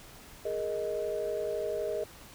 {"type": "chord", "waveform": "sine", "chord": "Ab suspended second", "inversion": "none", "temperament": "just", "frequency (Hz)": [415.3, 467.2, 623], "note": ["Ab4", "Bb4", "Eb5"], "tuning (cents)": [0, 4, 2], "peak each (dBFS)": [-34, -35, -33], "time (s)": [0.45, 2.04], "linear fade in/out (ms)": 5, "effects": ["tanh soft clip ceiling -22 dBFS", "pink hiss -51 dBFS RMS until 2.34 s"]}